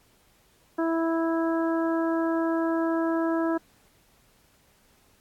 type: harmonic tone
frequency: 328.7 Hz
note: E4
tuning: 5 cents flat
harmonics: 1 / 2 / 3 / 4 / 5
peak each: -24 / -30 / -34 / -36 / -38 dBFS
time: 0.78-3.58 s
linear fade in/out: 10 ms
effects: pink hiss -62 dBFS RMS until 5.2 s + AAC 64 kbps